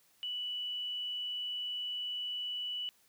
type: tone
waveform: sine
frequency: 2960 Hz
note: F#7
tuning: in tune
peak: -35 dBFS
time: 0.23-2.89 s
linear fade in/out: 0 ms
effects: white hiss -68 dBFS RMS until 3.08 s